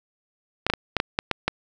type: clicks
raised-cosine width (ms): 0.3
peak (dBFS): -5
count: 8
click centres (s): 0.666 / 0.7 / 0.737 / 0.967 / 1.001 / 1.189 / 1.313 / 1.48
effects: none